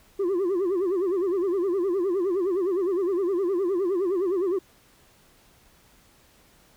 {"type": "tone with vibrato", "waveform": "sine", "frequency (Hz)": 370.1, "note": "F#4", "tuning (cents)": 0, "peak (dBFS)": -19, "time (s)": [0.19, 4.59], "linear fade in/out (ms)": 10, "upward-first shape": "sine", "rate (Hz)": 9.7, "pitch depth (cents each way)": 150, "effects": ["tanh soft clip ceiling -21 dBFS", "pink hiss -58 dBFS RMS until 6.76 s"]}